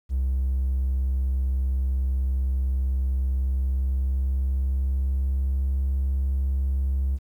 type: tone with pitch glide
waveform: triangle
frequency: 65.41 to 67.17 Hz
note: C2 to C2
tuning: 0 to +46 cents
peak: -18 dBFS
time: 0.09-7.19 s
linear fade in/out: 50 ms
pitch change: +46 cents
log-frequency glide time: 3.24-5.79 s
effects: tanh soft clip ceiling -17 dBFS + 10-bit